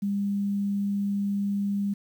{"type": "tone", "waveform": "sine", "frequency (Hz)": 200.8, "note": "G3", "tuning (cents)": 42, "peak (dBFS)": -24, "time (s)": [0.02, 1.94], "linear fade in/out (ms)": 10, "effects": ["9-bit"]}